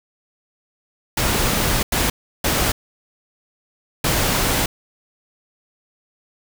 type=noise bursts at uneven times; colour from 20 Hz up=pink; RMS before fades=-19 dBFS; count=4; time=1.17-1.83 / 1.92-2.1 / 2.44-2.72 / 4.04-4.66 s; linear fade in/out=5 ms; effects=none